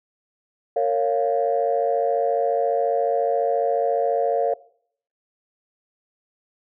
sine chord, Bb minor, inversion none, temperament equal with one note detuned, 460 / 554.4 / 698.5 Hz, Bb4 / Db5 / F5, -23 / 0 / 0 cents, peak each -22 dBFS, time 0.76-4.54 s, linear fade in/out 5 ms, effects noise-tail reverb RT60 0.6 s tail -20 dB re dry + tanh soft clip ceiling -10 dBFS

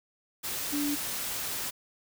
sine tone in noise, 290 Hz, D4, 22 cents flat, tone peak -28 dBFS, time 0.72-0.96 s, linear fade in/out 20 ms, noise white, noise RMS -34 dBFS, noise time 0.43-1.71 s, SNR +3 dB, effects none

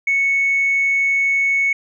sine tone, 2212 Hz, C#7, 4 cents flat, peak -13 dBFS, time 0.07-1.73 s, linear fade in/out 5 ms, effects tanh soft clip ceiling -10 dBFS

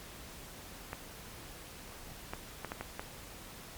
clicks, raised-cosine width 0.5 ms, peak -22 dBFS, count 6, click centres 0.931 / 2.335 / 2.647 / 2.719 / 2.81 / 2.995 s, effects pink hiss -49 dBFS RMS until 3.77 s + MP3 96 kbps

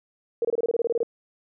sine tone bursts, 466.2 Hz, A#4, in tune, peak -20 dBFS, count 12, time 0.42-1.031 s, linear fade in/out 2 ms, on 28 ms, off 25 ms, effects none

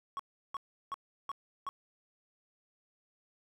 triangle tone bursts, 1108.7 Hz, C#6, in tune, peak -33 dBFS, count 5, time 0.17-1.69 s, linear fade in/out 0 ms, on 24 ms, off 350 ms, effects none

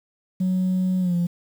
sine tone with pitch glide, 185 to 173.61 Hz, F#3 to F3, 0 to -10 cents, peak -17 dBFS, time 0.4-1.27 s, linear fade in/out 10 ms, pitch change -110 cents, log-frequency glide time 1-1.15 s, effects tanh soft clip ceiling -17 dBFS + 8-bit

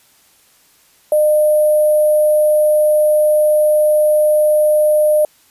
sine tone with sample-and-hold, 607 Hz, D#5, 43 cents flat, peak -9 dBFS, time 1.12-5.25 s, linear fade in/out 2 ms, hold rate 11025 Hz, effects white hiss -52 dBFS RMS until 5.5 s + resampled to 32000 Hz

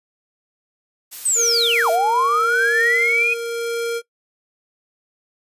blue noise, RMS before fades -32 dBFS, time 1.11-1.97 s, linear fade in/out 20 ms
sine linear two-way sweep, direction down then up, 8400 to 635 to 2510 Hz, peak -15 dBFS, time 1.25-3.34 s, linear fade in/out 10 ms, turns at 1.9 s
square tone with tremolo, 466.2 Hz, A#4, in tune, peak -21 dBFS, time 1.35-4.02 s, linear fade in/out 50 ms, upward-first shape sine, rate 0.9 Hz, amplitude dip 35%
effects noise-tail reverb RT60 0.1 s tail -20 dB re dry + resampled to 32000 Hz

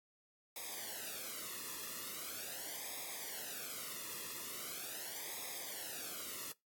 white noise with flanger, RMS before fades -45 dBFS, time 0.56-6.52 s, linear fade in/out 2 ms, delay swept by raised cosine 0.68 to 1.33 ms, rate 0.41 Hz, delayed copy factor -0.85, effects noise-tail reverb RT60 0.2 s tail -23 dB re dry + AAC 64 kbps

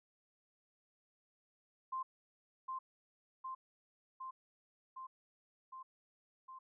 sine tone with echo, 1046.5 Hz, C6, in tune, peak -37 dBFS, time 1.92-2.03 s, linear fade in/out 10 ms, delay 760 ms, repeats 6, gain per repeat -2 dB, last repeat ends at 6.59 s, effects none

